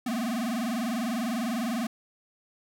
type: tone with vibrato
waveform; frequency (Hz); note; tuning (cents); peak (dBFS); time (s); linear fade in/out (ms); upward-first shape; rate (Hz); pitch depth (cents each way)
square; 233.1; A#3; 0; -28; 0.06-1.87; 5; sine; 20; 180
effects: none